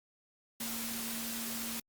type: tone in noise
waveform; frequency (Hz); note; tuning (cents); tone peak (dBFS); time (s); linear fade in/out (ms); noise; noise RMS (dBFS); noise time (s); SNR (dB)
sine; 230; A#3; -23; -42; 0.6-1.8; 5; white; -39; 0.6-1.8; -6
effects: Opus 48 kbps